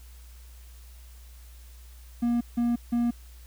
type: tone bursts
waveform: triangle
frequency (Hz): 237.8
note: A#3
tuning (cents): +35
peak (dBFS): -20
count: 3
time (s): 2.22-3.11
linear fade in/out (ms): 10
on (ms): 190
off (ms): 160
effects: added 60 Hz sine -45 dBFS peak until 3.46 s + white hiss -57 dBFS RMS until 3.46 s